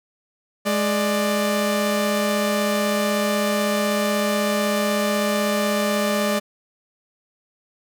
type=tone pair together; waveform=sawtooth; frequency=209.7 / 593 Hz; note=G#3 / D5; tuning=+17 / +17 cents; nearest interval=octave + tritone; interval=1800 cents; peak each=-18 dBFS; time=0.65-6.4 s; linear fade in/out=20 ms; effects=none